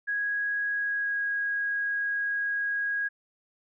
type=tone with pitch glide; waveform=sine; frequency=1656 to 1645.5 Hz; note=G#6 to G#6; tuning=-5 to -16 cents; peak=-26 dBFS; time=0.07-3.09 s; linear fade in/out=20 ms; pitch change=-11 cents; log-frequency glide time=0.69-1.21 s; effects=none